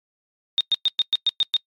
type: tone bursts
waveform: sine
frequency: 3687 Hz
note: A#7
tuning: 20 cents flat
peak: -15 dBFS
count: 8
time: 0.58-1.566 s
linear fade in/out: 0 ms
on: 27 ms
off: 110 ms
effects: noise-tail reverb RT60 0.1 s tail -25 dB re dry + MP3 96 kbps